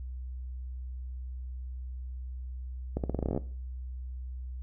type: accelerating click train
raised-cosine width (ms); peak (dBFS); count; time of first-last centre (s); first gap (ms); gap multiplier
2; -17; 13; 2.97-3.376; 68; 0.86
effects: noise-tail reverb RT60 0.4 s tail -17 dB re dry + added 63 Hz sine -36 dBFS peak until 4.62 s